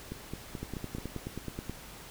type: two click trains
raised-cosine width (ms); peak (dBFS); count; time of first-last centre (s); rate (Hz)
3; -24 / -23; 5 / 11; 0.12-0.984 / 0.63-1.696; 4.63 / 9.38
effects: pink hiss -48 dBFS RMS until 2.1 s